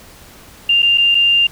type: tone with dropouts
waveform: sine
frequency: 2795 Hz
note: F7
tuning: 1 cent sharp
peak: -9 dBFS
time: 0.69-1.47 s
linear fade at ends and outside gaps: 5 ms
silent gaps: 0.822-0.827 / 0.976-0.98 / 1.147-1.15 s
effects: pink hiss -41 dBFS RMS until 1.51 s